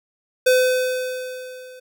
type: tone with level ramp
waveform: square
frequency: 508 Hz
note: B4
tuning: 49 cents sharp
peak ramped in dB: -12 to -40 dBFS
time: 0.46-1.8 s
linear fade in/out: 10 ms
effects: none